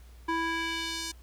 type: tone with band-pass filter sweep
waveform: square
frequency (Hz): 329.6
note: E4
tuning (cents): 0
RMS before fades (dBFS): -32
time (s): 0.28-1.12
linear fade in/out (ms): 10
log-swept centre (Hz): 1100 to 6300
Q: 1.2
effects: added 60 Hz sine -48 dBFS peak until 1.22 s + pink hiss -61 dBFS RMS until 1.22 s